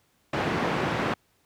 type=band-pass noise; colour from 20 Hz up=pink; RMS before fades=-27 dBFS; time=0.33-1.14 s; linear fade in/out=5 ms; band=140 to 2100 Hz; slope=12 dB/octave; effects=pink hiss -67 dBFS RMS until 1.45 s + high-pass 60 Hz 12 dB/octave